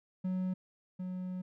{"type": "tone pair in turn", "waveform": "triangle", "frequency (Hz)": [185, 183.4], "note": ["F#3", "F#3"], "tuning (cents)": [0, -15], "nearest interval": "unison", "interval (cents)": 15, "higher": "first", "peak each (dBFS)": [-29, -34], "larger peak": "first", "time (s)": [[0.24, 0.54], [0.99, 1.42]], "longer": "second", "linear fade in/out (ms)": 10, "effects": []}